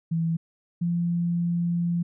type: tone pair in turn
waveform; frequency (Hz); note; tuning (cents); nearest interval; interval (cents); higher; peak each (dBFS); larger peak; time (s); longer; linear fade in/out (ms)
sine; 164.81 / 172; E3 / F3; 0 / -26; minor second; 74; second; -22; neither; 0.11-0.37 / 0.81-2.03; second; 10
effects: none